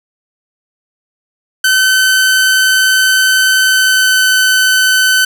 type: tone with pitch glide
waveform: sawtooth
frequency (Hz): 1527 to 1518.2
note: G6 to F#6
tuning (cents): -46 to +44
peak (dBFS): -4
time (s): 1.64-5.25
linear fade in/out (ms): 5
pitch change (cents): -10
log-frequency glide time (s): 3.63-4.27
effects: none